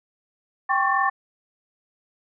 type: tone cluster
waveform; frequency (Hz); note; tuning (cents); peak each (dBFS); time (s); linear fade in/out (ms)
sine; 785 / 1084 / 1127 / 1789; G5 / C#6 / C#6 / A6; +2 / -39 / +28 / +28; -24; 0.69-1.1; 10
effects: none